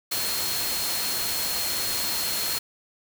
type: tone in noise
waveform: sine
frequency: 4255 Hz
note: C8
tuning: 28 cents sharp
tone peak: -31 dBFS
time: 0.11-2.59 s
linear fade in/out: 10 ms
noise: white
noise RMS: -28 dBFS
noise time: 0.11-2.59 s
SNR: -6 dB
effects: none